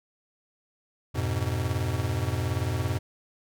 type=chord; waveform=square; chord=F diminished; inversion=none; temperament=just; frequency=87.31 / 104.77 / 125.72 Hz; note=F2 / Ab2 / Cb3; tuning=0 / +16 / +31 cents; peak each=-31 dBFS; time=1.14-2.99 s; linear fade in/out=20 ms; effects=none